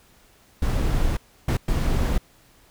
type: noise bursts at uneven times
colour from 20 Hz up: brown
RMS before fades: -21 dBFS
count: 3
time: 0.62-1.17 / 1.48-1.57 / 1.68-2.18 s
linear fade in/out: 5 ms
effects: pink hiss -56 dBFS RMS until 2.7 s